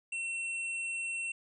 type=tone with hard clipping; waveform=triangle; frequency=2710 Hz; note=E7; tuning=47 cents sharp; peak=-35 dBFS; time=0.12-1.32 s; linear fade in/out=5 ms; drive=17 dB; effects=resampled to 22050 Hz